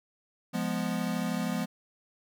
square chord, F diminished, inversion none, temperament equal, 174.61 / 207.7 / 246.9 Hz, F3 / Ab3 / Cb4, 0 / 0 / 0 cents, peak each -34 dBFS, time 0.53-1.66 s, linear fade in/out 20 ms, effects none

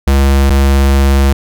square tone pair in turn, 68.6 / 68.6 Hz, C#2 / C#2, -17 / -17 cents, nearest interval unison, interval 0 cents, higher neither, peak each -7 dBFS, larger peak neither, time 0.07-0.5 / 0.5-1.33 s, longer second, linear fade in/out 5 ms, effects none

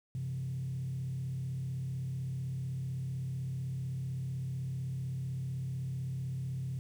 sine tone with frequency modulation, 130.81 Hz, C3, in tune, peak -33 dBFS, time 0.15-6.79 s, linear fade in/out 0 ms, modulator 35.8 Hz, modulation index 0.57, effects tanh soft clip ceiling -30 dBFS + 10-bit

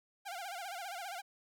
sawtooth tone with vibrato, 744 Hz, F#5, 9 cents sharp, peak -37 dBFS, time 0.25-1.22 s, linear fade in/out 20 ms, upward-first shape sine, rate 15 Hz, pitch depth 150 cents each way, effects none

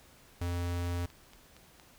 square tone, 87.31 Hz, F2, in tune, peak -32 dBFS, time 0.41-1.06 s, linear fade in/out 5 ms
click train, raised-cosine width 0.2 ms, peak -36 dBFS, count 5, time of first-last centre 0.87-1.798 s, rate 4.31 Hz
effects pink hiss -59 dBFS RMS until 1.98 s

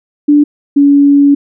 sine tone pair in turn, 292.8 / 283.6 Hz, D4 / C#4, -5 / +40 cents, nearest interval minor second, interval 55 cents, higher first, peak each -3 dBFS, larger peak neither, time 0.28-0.44 / 0.76-1.35 s, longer second, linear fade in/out 10 ms, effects none

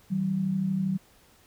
sine tone pair together, 158.45 / 191 Hz, D#3 / G3, +32 / -45 cents, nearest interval minor third, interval 323 cents, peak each -32 / -25 dBFS, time 0.1-0.98 s, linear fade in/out 20 ms, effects pink hiss -59 dBFS RMS until 1.46 s

